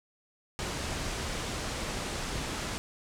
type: low-pass noise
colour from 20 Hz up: pink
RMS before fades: -35 dBFS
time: 0.59-2.78 s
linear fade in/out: 0 ms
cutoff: 8800 Hz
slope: 24 dB/octave
effects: none